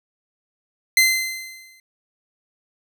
sawtooth tone with exponential decay, 2068 Hz, C7, 21 cents flat, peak -7 dBFS, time 0.97-1.8 s, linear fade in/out 2 ms, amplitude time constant 180 ms, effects none

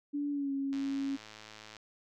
sine tone with pitch glide, 288.5 to 274.8 Hz, D4 to C#4, -31 to -15 cents, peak -31 dBFS, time 0.13-1.17 s, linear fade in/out 20 ms, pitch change -84 cents, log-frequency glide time 0.31-0.52 s
click train, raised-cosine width 0.2 ms, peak -31 dBFS, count 113, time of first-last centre 0.73-1.767 s, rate 108 Hz
effects none

